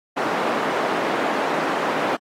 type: band-pass noise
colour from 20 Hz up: white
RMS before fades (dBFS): -23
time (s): 0.16-2.17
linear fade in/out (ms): 20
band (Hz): 250 to 1000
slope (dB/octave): 12
effects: high-pass 150 Hz 12 dB/octave + AAC 48 kbps